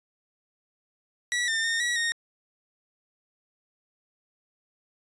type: tone with pitch steps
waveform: sawtooth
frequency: 1940 / 1804 / 1831 / 1926 / 1852 Hz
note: B6 / A6 / A#6 / B6 / A#6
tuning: -31 / +43 / -32 / -44 / -12 cents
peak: -21 dBFS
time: 1.32-2.12 s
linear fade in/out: 0 ms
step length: 160 ms
effects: resampled to 22050 Hz